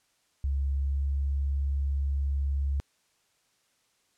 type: tone with pitch glide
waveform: sine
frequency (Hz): 68.9 to 69.5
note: C#2 to C#2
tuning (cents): -10 to +5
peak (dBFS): -25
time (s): 0.44-2.8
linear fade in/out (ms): 0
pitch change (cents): +15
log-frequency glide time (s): 0.81-1
effects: white hiss -70 dBFS RMS until 4.17 s + low-pass 9000 Hz 12 dB/octave